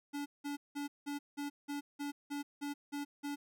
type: tone bursts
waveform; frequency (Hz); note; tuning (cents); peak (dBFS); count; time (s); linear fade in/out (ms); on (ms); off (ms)
square; 287.4; D4; -37; -38; 11; 0.13-3.36; 20; 130; 180
effects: none